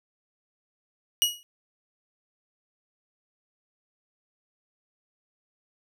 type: tone with exponential decay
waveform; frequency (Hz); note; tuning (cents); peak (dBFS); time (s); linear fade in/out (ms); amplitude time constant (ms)
sawtooth; 2902; F#7; -34; -13; 1.22-1.43; 0; 45
effects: none